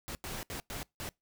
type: noise bursts at uneven times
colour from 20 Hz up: pink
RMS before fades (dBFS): -40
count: 5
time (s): 0.08-0.15 / 0.24-0.43 / 0.5-0.6 / 0.7-0.83 / 1-1.09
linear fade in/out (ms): 0
effects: noise-tail reverb RT60 0.2 s tail -25 dB re dry